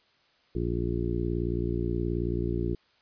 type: harmonic tone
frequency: 58.7 Hz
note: A#1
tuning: 13 cents sharp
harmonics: 1 / 2 / 3 / 4 / 5 / 6 / 7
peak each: -32 / -33 / -35 / -39 / -36 / -32 / -37 dBFS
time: 0.55-2.75 s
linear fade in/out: 5 ms
effects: white hiss -65 dBFS RMS until 3.01 s + resampled to 11025 Hz